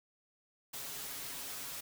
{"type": "noise with comb filter", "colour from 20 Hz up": "white", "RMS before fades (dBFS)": -43, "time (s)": [0.73, 1.81], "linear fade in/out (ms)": 10, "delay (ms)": 7.2, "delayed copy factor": 0.6, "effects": []}